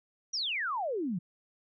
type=exponential sweep; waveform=sine; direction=down; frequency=5920 to 161.9 Hz; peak=-30 dBFS; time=0.33-1.19 s; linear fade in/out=10 ms; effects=none

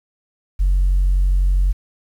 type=tone; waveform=sine; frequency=46.06 Hz; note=F#1; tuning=7 cents flat; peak=-11 dBFS; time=0.59-1.73 s; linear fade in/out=20 ms; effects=tanh soft clip ceiling -10 dBFS + 8-bit

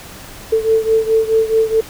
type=beating tone pair; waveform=sine; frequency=443 / 447.7 Hz; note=A4 / A4; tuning=+12 / +30 cents; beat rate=4.7 Hz; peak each=-13 / -16 dBFS; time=0.52-1.81 s; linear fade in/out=10 ms; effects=pink hiss -35 dBFS RMS until 1.89 s

